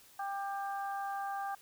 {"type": "harmonic tone", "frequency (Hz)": 396.5, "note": "G4", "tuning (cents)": 20, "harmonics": [2, 3, 4], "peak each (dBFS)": [-36, -43, -45], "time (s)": [0.19, 1.55], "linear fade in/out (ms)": 5, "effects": ["white hiss -60 dBFS RMS until 1.61 s"]}